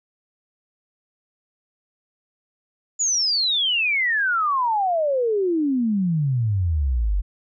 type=exponential sweep; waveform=sine; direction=down; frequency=7040 to 44.77 Hz; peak=-18 dBFS; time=2.99-7.22 s; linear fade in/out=20 ms; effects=none